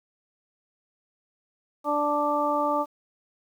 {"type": "harmonic tone", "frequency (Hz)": 293.7, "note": "D4", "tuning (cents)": 0, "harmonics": [1, 2, 3, 4], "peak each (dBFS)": [-30, -27, -27, -27], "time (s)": [1.84, 2.86], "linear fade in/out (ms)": 50, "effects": ["9-bit"]}